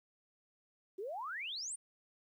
sine exponential sweep, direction up, 360.4 to 9397 Hz, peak -39 dBFS, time 0.98-1.76 s, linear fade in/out 10 ms, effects 12-bit

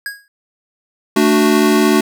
square tone with exponential decay, 1646 Hz, G#6, 16 cents flat, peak -19 dBFS, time 0.06-0.28 s, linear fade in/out 1 ms, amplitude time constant 47 ms
square chord, D major, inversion second, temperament equal, 220 / 293.7 / 370 Hz, A3 / D4 / F#4, 0 / 0 / 0 cents, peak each -15 dBFS, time 1.16-2.01 s, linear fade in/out 5 ms
effects none

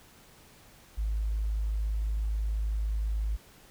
sine tone, 53 Hz, G#1, 36 cents sharp, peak -26 dBFS, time 0.97-3.37 s, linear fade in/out 20 ms, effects tanh soft clip ceiling -22 dBFS + pink hiss -56 dBFS RMS until 3.7 s

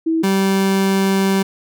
sine / 30% pulse tone pair in turn, 324.5 / 193.78 Hz, E4 / G3, -27 / -20 cents, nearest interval major sixth, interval 893 cents, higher first, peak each -14 / -11 dBFS, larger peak second, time 0.06-0.23 / 0.23-1.43 s, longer second, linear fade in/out 10 ms, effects none

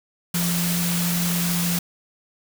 sine tone in noise, 173.6 Hz, F3, 10 cents flat, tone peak -22 dBFS, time 0.34-1.79 s, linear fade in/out 5 ms, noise white, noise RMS -26 dBFS, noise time 0.34-1.79 s, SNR +1 dB, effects none

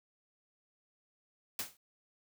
white noise with exponential decay, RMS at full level -33 dBFS, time 1.59-1.77 s, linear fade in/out 2 ms, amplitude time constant 39 ms, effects none

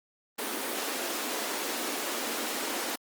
pink high-pass noise, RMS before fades -33 dBFS, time 0.38-2.96 s, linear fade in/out 10 ms, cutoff 240 Hz, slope 48 dB/octave, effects Opus 32 kbps

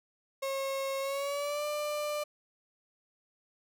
35% pulse tone with pitch glide, 542 to 594.5 Hz, C#5 to D5, -39 to +21 cents, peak -30 dBFS, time 0.42-2.24 s, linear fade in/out 10 ms, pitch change +160 cents, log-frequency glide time 1-1.65 s, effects none

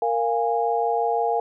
sine tone cluster, 464.4 / 697 / 823 Hz, A#4 / F5 / G#5, -7 / -4 / -16 cents, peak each -24 dBFS, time 0.02-1.4 s, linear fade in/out 2 ms, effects none

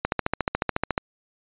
click train, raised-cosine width 0.5 ms, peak -7 dBFS, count 14, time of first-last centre 0.05-0.979 s, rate 14 Hz, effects resampled to 8000 Hz

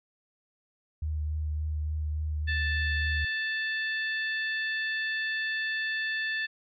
sine tone with vibrato, 76.5 Hz, D#2, 29 cents flat, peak -28 dBFS, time 1.02-3.25 s, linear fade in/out 5 ms, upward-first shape triangle, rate 3.5 Hz, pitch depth 22 cents each way
harmonic tone, 880 Hz, A5, in tune, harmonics 2 / 3 / 4 / 5, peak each -29 / -38 / -40 / -44 dBFS, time 2.47-6.47 s, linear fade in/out 20 ms
effects none

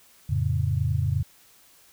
sine chord, F augmented, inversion none, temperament equal, 87.31 / 110 / 138.59 Hz, F2 / A2 / C#3, 0 / 0 / 0 cents, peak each -26 dBFS, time 0.29-1.23 s, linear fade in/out 10 ms, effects white hiss -56 dBFS RMS until 1.92 s

